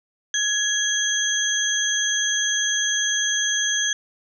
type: tone cluster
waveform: sine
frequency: 1672 / 3305 / 6270 Hz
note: G#6 / G#7 / G8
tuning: +11 / -9 / -1 cents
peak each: -24 dBFS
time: 0.34-3.93 s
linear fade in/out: 2 ms
effects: none